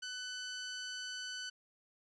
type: tone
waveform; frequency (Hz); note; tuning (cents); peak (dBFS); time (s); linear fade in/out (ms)
15% pulse; 1500; F#6; +23; -34; 0.02-1.5; 10
effects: resampled to 24000 Hz